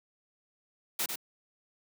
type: noise with echo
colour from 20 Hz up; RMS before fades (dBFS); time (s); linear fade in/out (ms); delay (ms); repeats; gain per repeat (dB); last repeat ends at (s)
white; -31; 0.99-1.06; 5; 98; 1; -5; 1.158
effects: high-pass 200 Hz 12 dB/octave